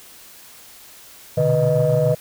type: tone cluster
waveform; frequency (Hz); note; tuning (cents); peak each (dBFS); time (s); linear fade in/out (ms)
sine; 120.7 / 127.7 / 150.6 / 492.7 / 622; B2 / C3 / D3 / B4 / D#5; -39 / -42 / +44 / -4 / -1; -27 / -22 / -19 / -19 / -18; 1.37-2.15; 10
effects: tanh soft clip ceiling -8 dBFS + white hiss -44 dBFS RMS until 2.2 s